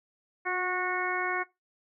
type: harmonic tone with a mistuned harmonic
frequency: 365.7 Hz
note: F#4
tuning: 20 cents flat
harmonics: 1 / 2 / 3 / 4 / 5 / 6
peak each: -35 / -35 / -35 / -35 / -35 / -35 dBFS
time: 0.45-1.44 s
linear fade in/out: 20 ms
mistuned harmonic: 1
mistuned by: -24 cents
effects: noise-tail reverb RT60 0.2 s tail -19 dB re dry